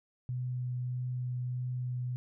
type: tone with vibrato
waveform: sine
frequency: 125 Hz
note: B2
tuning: 21 cents sharp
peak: -32 dBFS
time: 0.29-2.16 s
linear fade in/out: 0 ms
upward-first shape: triangle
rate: 1.6 Hz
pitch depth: 10 cents each way
effects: none